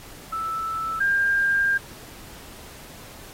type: tone pair in turn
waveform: sine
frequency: 1318.5 / 1601 Hz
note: E6 / G6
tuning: 0 / +36 cents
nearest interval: minor third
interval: 336 cents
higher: second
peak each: -25 / -18 dBFS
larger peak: second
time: 0.32-1 / 1-1.78 s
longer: second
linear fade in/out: 10 ms
effects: pink hiss -44 dBFS RMS until 3.33 s + AAC 48 kbps